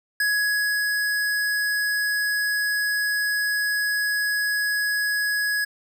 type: tone with ADSR envelope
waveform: square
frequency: 1674 Hz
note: G#6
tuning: 13 cents sharp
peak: -20 dBFS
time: 0.2-5.65 s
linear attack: 3 ms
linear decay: 630 ms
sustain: -2 dB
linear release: 11 ms
effects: none